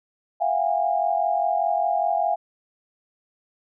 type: tone cluster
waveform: sine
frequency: 674 / 719 / 811 Hz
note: E5 / F#5 / G#5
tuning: +38 / -50 / -41 cents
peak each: -24 dBFS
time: 0.4-2.36 s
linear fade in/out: 20 ms
effects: none